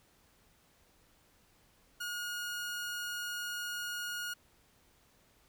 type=tone; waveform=sawtooth; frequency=1437 Hz; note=F6; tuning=49 cents sharp; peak=-33 dBFS; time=2-4.34 s; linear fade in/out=10 ms; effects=pink hiss -67 dBFS RMS until 5.48 s

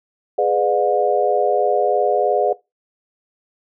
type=chord; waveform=sine; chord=G# diminished seventh; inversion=none; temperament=just; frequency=415.3 / 498.4 / 598 / 717.6 Hz; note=G#4 / B4 / D5 / F5; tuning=0 / +16 / +31 / +47 cents; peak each=-20 dBFS; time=0.38-2.53 s; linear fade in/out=5 ms; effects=noise-tail reverb RT60 0.2 s tail -19 dB re dry

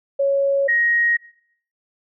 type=tone pair in turn; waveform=sine; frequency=554.4 / 1881 Hz; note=C#5 / A#6; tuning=0 / +15 cents; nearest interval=octave + major sixth; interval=2115 cents; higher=second; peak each=-15 dBFS; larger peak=neither; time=0.19-0.68 / 0.68-1.17 s; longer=neither; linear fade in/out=10 ms; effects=noise-tail reverb RT60 0.6 s tail -20 dB re dry

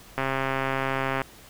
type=click train; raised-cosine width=0.5 ms; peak=-11 dBFS; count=140; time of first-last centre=0.18-1.217 s; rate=134 Hz; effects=pink hiss -49 dBFS RMS until 1.49 s

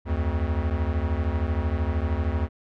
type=beating tone pair; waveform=square; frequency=73.42 / 86.42 Hz; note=D2 / F2; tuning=0 / -18 cents; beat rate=13 Hz; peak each=-26 / -27 dBFS; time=0.05-2.49 s; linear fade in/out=50 ms; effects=low-pass 2000 Hz 12 dB/octave

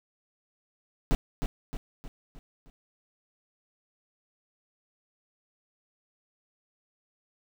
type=noise with echo; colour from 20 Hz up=brown; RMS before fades=-22 dBFS; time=1.11-1.15 s; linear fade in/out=0 ms; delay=310 ms; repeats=5; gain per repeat=-6 dB; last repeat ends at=2.7 s; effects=none

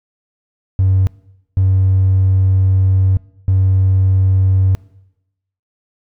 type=tone bursts at uneven times; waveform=triangle; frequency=95 Hz; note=F#2; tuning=46 cents sharp; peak=-6 dBFS; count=3; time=0.79-1.07 / 1.57-3.17 / 3.48-4.75 s; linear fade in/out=0 ms; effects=noise-tail reverb RT60 0.9 s tail -24 dB re dry + tanh soft clip ceiling -5 dBFS

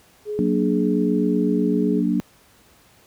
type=tone; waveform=sine; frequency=420 Hz; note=G#4; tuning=19 cents sharp; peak=-24 dBFS; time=0.25-2.03 s; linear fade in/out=50 ms
type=chord; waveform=sine; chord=Gb augmented; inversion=none; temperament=equal; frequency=185 / 233.1 / 293.7 Hz; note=Gb3 / Bb3 / D4; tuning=0 / 0 / 0 cents; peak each=-22 dBFS; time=0.39-2.2 s; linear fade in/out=0 ms
effects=pink hiss -54 dBFS RMS until 3.06 s + high-pass 60 Hz 12 dB/octave

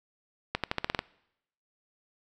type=accelerating click train; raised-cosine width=0.3 ms; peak=-11 dBFS; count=8; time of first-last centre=0.55-0.991 s; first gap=87 ms; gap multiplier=0.89; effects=noise-tail reverb RT60 0.8 s tail -23 dB re dry

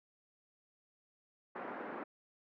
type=band-pass noise; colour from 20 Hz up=pink; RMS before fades=-44 dBFS; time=1.55-2.04 s; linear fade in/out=10 ms; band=260 to 1700 Hz; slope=24 dB/octave; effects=none

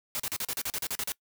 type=noise bursts; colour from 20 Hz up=white; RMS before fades=-32 dBFS; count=12; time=0.15-1.12 s; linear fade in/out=0 ms; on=46 ms; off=38 ms; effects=noise-tail reverb RT60 0.1 s tail -23 dB re dry

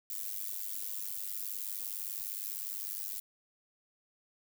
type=noise with amplitude modulation; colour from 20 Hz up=violet; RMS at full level=-35 dBFS; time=0.1-3.2 s; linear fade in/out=2 ms; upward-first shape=sine; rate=99.7 Hz; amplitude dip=95%; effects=none

